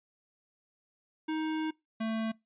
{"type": "tone pair in turn", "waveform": "square", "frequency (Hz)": [313.9, 222.5], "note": ["D#4", "A3"], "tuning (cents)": [15, 20], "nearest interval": "tritone", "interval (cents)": 595, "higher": "first", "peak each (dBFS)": [-31, -31], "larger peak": "neither", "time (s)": [[1.28, 1.71], [2, 2.32]], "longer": "first", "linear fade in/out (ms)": 10, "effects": ["noise-tail reverb RT60 0.2 s tail -23 dB re dry", "resampled to 8000 Hz"]}